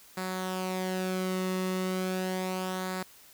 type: tone with flanger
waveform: sawtooth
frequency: 185.8 Hz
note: F#3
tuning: 7 cents sharp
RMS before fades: -32 dBFS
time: 0.17-3.03 s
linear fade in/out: 5 ms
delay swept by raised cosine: 0.33 to 1.29 ms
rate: 0.35 Hz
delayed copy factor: -0.5
effects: white hiss -55 dBFS RMS until 3.33 s